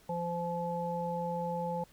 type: harmonic tone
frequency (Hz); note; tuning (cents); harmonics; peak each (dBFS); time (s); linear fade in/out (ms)
172.1; F3; -25; 1 / 3 / 5; -37 / -36 / -36; 0.09-1.84; 5
effects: pink hiss -62 dBFS RMS until 1.92 s